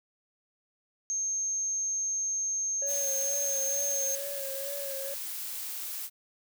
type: tone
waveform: sine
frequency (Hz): 6400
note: G8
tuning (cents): +35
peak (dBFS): -28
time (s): 1.1-4.15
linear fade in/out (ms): 0
type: tone with vibrato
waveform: triangle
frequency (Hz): 554.4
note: C#5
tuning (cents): 0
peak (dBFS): -35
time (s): 2.82-5.14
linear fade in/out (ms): 2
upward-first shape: sine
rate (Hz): 2.2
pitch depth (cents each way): 39
type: noise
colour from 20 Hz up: blue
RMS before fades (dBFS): -37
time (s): 2.86-6.1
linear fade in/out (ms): 50
effects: none